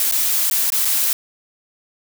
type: noise with dropouts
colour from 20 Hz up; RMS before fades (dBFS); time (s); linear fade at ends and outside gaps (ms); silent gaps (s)
blue; -18; 0-1.13; 1; 0.113-0.122 / 0.499-0.511 / 0.702-0.721 / 0.849-0.853
effects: none